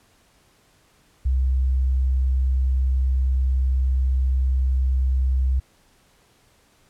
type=tone; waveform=sine; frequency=64.9 Hz; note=C2; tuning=13 cents flat; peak=-17 dBFS; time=1.25-5.6 s; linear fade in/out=10 ms; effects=pink hiss -59 dBFS RMS until 6.89 s + low-pass 12000 Hz 12 dB/octave